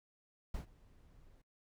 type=noise with ADSR envelope; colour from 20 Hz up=brown; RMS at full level=-39 dBFS; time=0.54-1.42 s; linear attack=6 ms; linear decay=110 ms; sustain=-23 dB; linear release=8 ms; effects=noise-tail reverb RT60 0.1 s tail -24 dB re dry